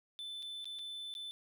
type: tone with dropouts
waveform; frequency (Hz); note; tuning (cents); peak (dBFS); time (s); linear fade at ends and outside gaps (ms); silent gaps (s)
triangle; 3520; A7; 0; -40; 0.19-1.31; 0; 0.424-0.428 / 0.644-0.655 / 0.788-0.792 / 1.14-1.151
effects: none